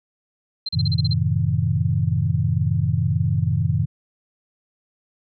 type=tone bursts; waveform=sine; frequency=4130 Hz; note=C8; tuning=23 cents flat; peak=-23 dBFS; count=8; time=0.66-1.136 s; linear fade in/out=5 ms; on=28 ms; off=36 ms
type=chord; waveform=sine; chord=F# diminished seventh; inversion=none; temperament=just; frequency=92.5 / 111 / 133.2 / 159.84 Hz; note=F#2 / A2 / C3 / Eb3; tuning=0 / +16 / +31 / +47 cents; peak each=-23 dBFS; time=0.73-3.86 s; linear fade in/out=20 ms
effects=none